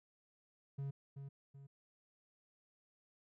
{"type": "tone with echo", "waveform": "triangle", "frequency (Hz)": 138.5, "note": "C#3", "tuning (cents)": -1, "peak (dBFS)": -37, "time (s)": [0.78, 0.91], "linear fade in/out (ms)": 10, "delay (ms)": 380, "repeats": 2, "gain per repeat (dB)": -7, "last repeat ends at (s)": 1.67, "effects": []}